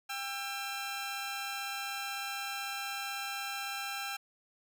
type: tone pair together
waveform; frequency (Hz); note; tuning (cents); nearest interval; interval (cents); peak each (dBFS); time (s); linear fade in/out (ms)
15% pulse; 797.4 / 1341; G5 / E6; +29 / +29; major sixth; 900; -32 / -33; 0.09-4.17; 10
effects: none